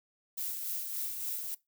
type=noise with tremolo; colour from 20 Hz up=violet; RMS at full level=-35 dBFS; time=0.37-1.55 s; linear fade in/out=10 ms; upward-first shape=sine; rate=3.5 Hz; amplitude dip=40%; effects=noise-tail reverb RT60 0.2 s tail -21 dB re dry